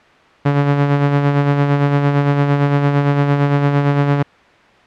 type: tone with tremolo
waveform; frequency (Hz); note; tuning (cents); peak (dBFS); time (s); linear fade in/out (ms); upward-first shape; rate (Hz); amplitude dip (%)
sawtooth; 142.7; D3; -49; -6; 0.45-4.23; 10; sine; 8.8; 45
effects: white hiss -46 dBFS RMS until 4.86 s + low-pass 2000 Hz 12 dB/octave